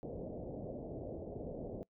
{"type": "low-pass noise", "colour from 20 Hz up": "white", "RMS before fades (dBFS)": -44, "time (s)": [0.03, 1.83], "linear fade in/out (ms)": 0, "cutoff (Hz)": 630, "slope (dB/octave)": 48, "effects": ["noise-tail reverb RT60 0.1 s tail -22 dB re dry"]}